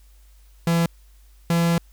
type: tone pair in turn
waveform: 45% pulse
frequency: 168.1 / 168.89 Hz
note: E3 / E3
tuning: +34 / +42 cents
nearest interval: unison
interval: 8 cents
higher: second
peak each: -17 dBFS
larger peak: neither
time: 0.67-0.86 / 1.5-1.78 s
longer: second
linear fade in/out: 2 ms
effects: added 50 Hz sine -48 dBFS peak until 1.92 s + white hiss -61 dBFS RMS until 1.92 s